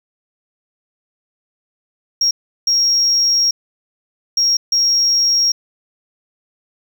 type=tone bursts at uneven times; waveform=triangle; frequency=5590 Hz; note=F8; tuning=1 cent sharp; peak=-9 dBFS; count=4; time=2.21-2.31 / 2.67-3.51 / 4.37-4.57 / 4.72-5.52 s; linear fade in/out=5 ms; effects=tanh soft clip ceiling -8 dBFS